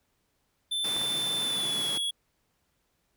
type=tone with pitch glide; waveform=square; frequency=3535 to 3348 Hz; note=A7 to G#7; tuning=+7 to +13 cents; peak=-28 dBFS; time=0.71-2.11 s; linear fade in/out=10 ms; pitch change=-94 cents; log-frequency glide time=1.42-1.9 s
type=high-pass noise; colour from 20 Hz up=pink; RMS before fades=-39 dBFS; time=0.84-1.98 s; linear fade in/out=5 ms; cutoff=120 Hz; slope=96 dB/octave
type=clicks; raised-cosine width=0.5 ms; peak=-22 / -23 dBFS; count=2; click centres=0.965 / 1.015 s
effects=pink hiss -74 dBFS RMS until 3.16 s